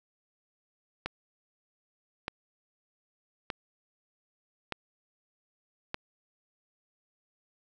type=click train; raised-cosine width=0.3 ms; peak=-16 dBFS; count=5; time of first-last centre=1.06-5.944 s; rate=0.819 Hz; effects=none